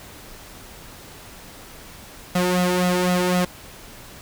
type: tone with flanger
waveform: sawtooth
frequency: 180 Hz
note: F#3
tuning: 47 cents flat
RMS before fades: -20 dBFS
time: 2.35-3.45 s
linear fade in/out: 5 ms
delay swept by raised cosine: 1.5 to 2.3 ms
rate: 3.9 Hz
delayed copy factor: +0.75
effects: pink hiss -42 dBFS RMS until 4.21 s